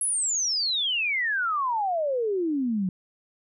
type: exponential sweep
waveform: sine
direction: down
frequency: 10980 to 178.3 Hz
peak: -23 dBFS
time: 0.01-2.89 s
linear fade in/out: 2 ms
effects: none